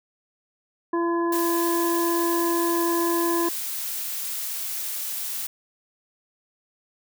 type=harmonic tone; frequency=339.6 Hz; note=F4; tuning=48 cents flat; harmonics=1 / 2 / 3 / 5; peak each=-22 / -35 / -27 / -37 dBFS; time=0.93-3.49 s; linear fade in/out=5 ms
type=noise; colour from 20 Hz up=blue; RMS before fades=-30 dBFS; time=1.32-5.47 s; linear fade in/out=5 ms
effects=none